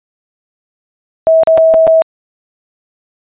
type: tone with dropouts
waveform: sine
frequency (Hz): 647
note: E5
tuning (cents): -32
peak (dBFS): -4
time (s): 1.27-2.02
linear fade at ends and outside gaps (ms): 0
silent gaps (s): 1.434-1.473 / 1.575-1.58 / 1.739-1.743 / 1.869-1.876
effects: resampled to 8000 Hz